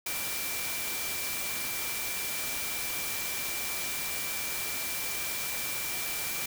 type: tone in noise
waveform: sine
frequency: 2349 Hz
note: D7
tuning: in tune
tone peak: -39 dBFS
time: 0.06-6.46 s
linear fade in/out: 5 ms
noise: white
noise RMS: -34 dBFS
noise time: 0.06-6.46 s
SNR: -8 dB
effects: none